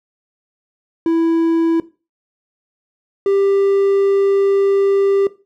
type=tone pair in turn; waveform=triangle; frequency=330 / 395.1 Hz; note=E4 / G4; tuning=+2 / +14 cents; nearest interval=minor third; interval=312 cents; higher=second; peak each=-10 dBFS; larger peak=neither; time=1.06-1.8 / 3.26-5.27 s; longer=second; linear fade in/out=2 ms; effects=noise-tail reverb RT60 0.3 s tail -17 dB re dry